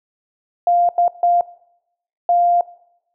sine tone bursts at uneven times, 698.5 Hz, F5, in tune, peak -11 dBFS, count 4, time 0.67-0.89 / 0.98-1.08 / 1.23-1.41 / 2.29-2.61 s, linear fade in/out 2 ms, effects noise-tail reverb RT60 0.8 s tail -20 dB re dry

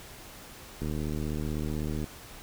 click train, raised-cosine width 3 ms, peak -21 dBFS, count 94, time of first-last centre 0.82-2.042 s, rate 76.1 Hz, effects pink hiss -47 dBFS RMS until 2.42 s

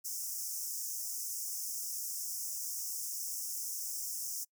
pink high-pass noise, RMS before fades -39 dBFS, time 0.04-4.45 s, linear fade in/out 20 ms, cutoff 5300 Hz, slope 96 dB/octave, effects noise-tail reverb RT60 0.1 s tail -25 dB re dry

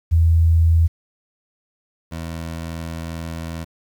sine / 20% pulse tone pair in turn, 82.41 / 82.41 Hz, E2 / E2, 0 / 0 cents, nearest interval unison, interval 0 cents, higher neither, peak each -11 / -22 dBFS, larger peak first, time 0.11-0.88 / 2.11-3.65 s, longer second, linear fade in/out 20 ms, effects 8-bit

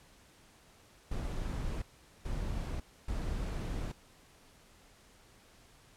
brown noise bursts at uneven times, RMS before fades -36 dBFS, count 3, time 1.11-1.82 / 2.25-2.8 / 3.08-3.92 s, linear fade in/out 5 ms, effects pink hiss -61 dBFS RMS until 5.96 s + low-pass 11000 Hz 12 dB/octave

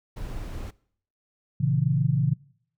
brown noise, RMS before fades -34 dBFS, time 0.16-0.71 s, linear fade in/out 10 ms
sine chord, A# diminished, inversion none, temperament equal, 116.54 / 138.59 / 164.81 Hz, A#2 / C#3 / E3, 0 / 0 / 0 cents, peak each -27 / -22 / -26 dBFS, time 1.6-2.34 s, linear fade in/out 10 ms
effects noise-tail reverb RT60 0.6 s tail -22 dB re dry

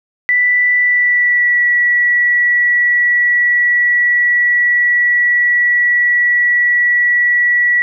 sine tone with pitch glide, 1975.5 to 1941.6 Hz, B6 to B6, 0 to -30 cents, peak -9 dBFS, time 0.29-7.82 s, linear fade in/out 0 ms, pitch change -30 cents, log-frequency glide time 0.78-1.65 s, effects none

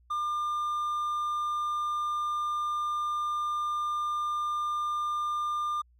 triangle tone, 1200 Hz, D6, 37 cents sharp, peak -26 dBFS, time 0.1-5.82 s, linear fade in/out 10 ms, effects added 60 Hz sine -59 dBFS peak until 5.99 s

